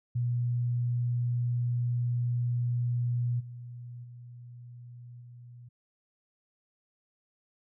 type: tone with level steps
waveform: sine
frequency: 121.1 Hz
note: B2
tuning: 34 cents flat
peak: -26 / -40 / -44 / -46 dBFS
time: 0.15-5.69 s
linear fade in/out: 10 ms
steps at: 3.39 / 4.03 / 5.2 s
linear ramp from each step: 20 ms
effects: none